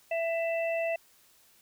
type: harmonic tone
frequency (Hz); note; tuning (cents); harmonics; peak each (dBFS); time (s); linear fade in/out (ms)
664; E5; +12; 1 / 3 / 4; -28 / -40 / -36; 0.11-0.96; 5
effects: white hiss -62 dBFS RMS until 1.61 s